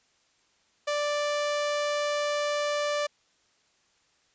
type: tone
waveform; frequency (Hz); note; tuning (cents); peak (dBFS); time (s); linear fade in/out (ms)
sawtooth; 587.3; D5; 0; -22; 0.87-3.07; 10
effects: white hiss -67 dBFS RMS until 4.34 s + resampled to 16000 Hz